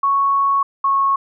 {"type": "tone pair in turn", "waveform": "sine", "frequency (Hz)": [1108, 1098.4], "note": ["C#6", "C#6"], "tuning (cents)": [-1, -16], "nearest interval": "unison", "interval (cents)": 15, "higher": "first", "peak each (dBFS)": -13, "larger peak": "neither", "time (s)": [[0.03, 0.63], [0.84, 1.16]], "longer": "first", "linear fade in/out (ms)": 5, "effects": []}